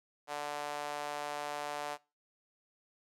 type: tone with high-pass filter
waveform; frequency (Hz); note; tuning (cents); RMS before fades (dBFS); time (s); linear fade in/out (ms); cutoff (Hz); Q
sawtooth; 146.83; D3; 0; -39; 0.27-1.98; 50; 700; 2.2
effects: noise-tail reverb RT60 0.3 s tail -23 dB re dry + low-pass 11000 Hz 12 dB/octave